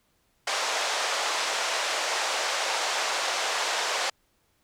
pink band-pass noise, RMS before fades -28 dBFS, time 0.47-4.1 s, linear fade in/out 5 ms, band 560 to 7300 Hz, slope 24 dB/octave, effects pink hiss -69 dBFS RMS until 4.63 s

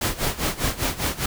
pink noise with tremolo, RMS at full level -22 dBFS, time 0.01-1.26 s, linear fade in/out 5 ms, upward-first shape sine, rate 5 Hz, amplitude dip 85%, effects none

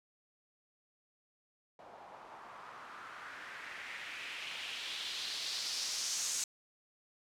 blue noise with low-pass filter sweep, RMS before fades -42 dBFS, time 1.79-6.44 s, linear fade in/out 2 ms, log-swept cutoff 740 to 6900 Hz, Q 2.5, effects none

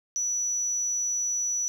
sine tone, 5910 Hz, F#8, 3 cents flat, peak -25 dBFS, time 0.16-1.68 s, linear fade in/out 0 ms, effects 9-bit

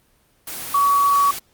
sine tone in noise, 1131 Hz, C#6, 34 cents sharp, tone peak -13 dBFS, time 0.74-1.31 s, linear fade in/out 5 ms, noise white, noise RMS -30 dBFS, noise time 0.47-1.39 s, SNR +14 dB, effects pink hiss -60 dBFS RMS until 1.53 s + Opus 24 kbps

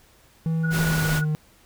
triangle tone with pitch glide, 162.3 to 153.28 Hz, E3 to D#3, -27 to -26 cents, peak -19 dBFS, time 0.46-1.35 s, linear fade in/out 0 ms, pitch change -99 cents, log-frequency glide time 0.83-1.17 s
sine tone with tremolo, 1459 Hz, F#6, 25 cents flat, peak -25 dBFS, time 0.63-1.25 s, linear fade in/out 20 ms, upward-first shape sine, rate 17 Hz, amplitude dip 60%
pink noise, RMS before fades -28 dBFS, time 0.7-1.22 s, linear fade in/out 50 ms
effects pink hiss -56 dBFS RMS until 1.65 s

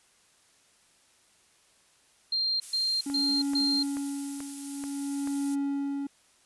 sine tone bursts, 4186 Hz, C8, in tune, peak -25 dBFS, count 4, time 2.32-3.83 s, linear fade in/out 5 ms, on 280 ms, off 130 ms
violet noise, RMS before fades -37 dBFS, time 2.61-5.56 s, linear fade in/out 20 ms
triangle tone with tremolo, 280 Hz, C#4, 18 cents sharp, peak -24 dBFS, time 3.06-6.07 s, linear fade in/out 5 ms, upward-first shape triangle, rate 0.5 Hz, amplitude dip 80%
click train, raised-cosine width 0.5 ms, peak -27 dBFS, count 6, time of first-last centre 3.1-5.274 s, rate 2.3 Hz
effects white hiss -63 dBFS RMS until 6.45 s + resampled to 24000 Hz

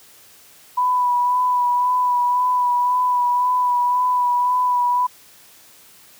sine tone with vibrato, 987.8 Hz, B5, in tune, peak -15 dBFS, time 0.77-5.07 s, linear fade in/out 10 ms, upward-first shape sine, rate 1.9 Hz, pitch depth 21 cents each way, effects white hiss -48 dBFS RMS until 6.19 s + high-pass 60 Hz 12 dB/octave

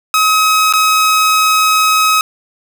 sawtooth tone with dropouts, 1273 Hz, D#6, 39 cents sharp, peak -5 dBFS, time 0.14-2.21 s, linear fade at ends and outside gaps 1 ms, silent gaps 0.726-0.736 s, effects none

